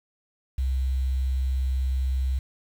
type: tone with quantisation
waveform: sine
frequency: 65.41 Hz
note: C2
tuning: in tune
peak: -22 dBFS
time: 0.58-2.39 s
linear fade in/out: 5 ms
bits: 8
effects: none